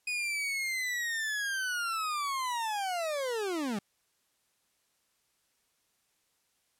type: linear sweep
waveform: 40% pulse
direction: down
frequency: 2489 to 190 Hz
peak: -30 dBFS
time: 0.07-3.79 s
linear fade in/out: 5 ms
effects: white hiss -74 dBFS RMS until 6.79 s + low-pass 12000 Hz 12 dB/octave